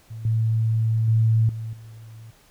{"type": "tone with level steps", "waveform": "sine", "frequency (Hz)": 111.9, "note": "A2", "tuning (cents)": 30, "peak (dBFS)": [-32, -18, -15, -28, -39], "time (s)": [0.1, 2.31], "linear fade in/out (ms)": 10, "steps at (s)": [0.25, 1.08, 1.49, 1.73], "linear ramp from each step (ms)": 2, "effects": ["pink hiss -56 dBFS RMS until 2.5 s"]}